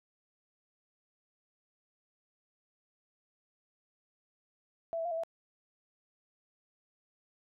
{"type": "tone with pitch steps", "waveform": "sine", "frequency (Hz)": [665, 657, 696, 651, 664], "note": ["E5", "E5", "F5", "E5", "E5"], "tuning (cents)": [15, -6, -6, -22, 12], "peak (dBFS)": -32, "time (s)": [4.93, 5.235], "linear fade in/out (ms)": 0, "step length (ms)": 61, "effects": []}